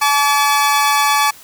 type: tone pair together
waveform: sawtooth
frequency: 858.1 / 1147 Hz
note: A5 / D6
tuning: -44 / -41 cents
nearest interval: perfect fourth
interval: 503 cents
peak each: -11 dBFS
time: 0.01-1.31 s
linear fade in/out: 10 ms
effects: white hiss -41 dBFS RMS until 1.43 s